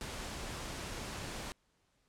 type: noise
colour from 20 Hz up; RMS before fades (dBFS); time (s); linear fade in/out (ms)
pink; -42; 0.01-1.52; 0
effects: pink hiss -75 dBFS RMS until 2.08 s + low-pass 9000 Hz 12 dB/octave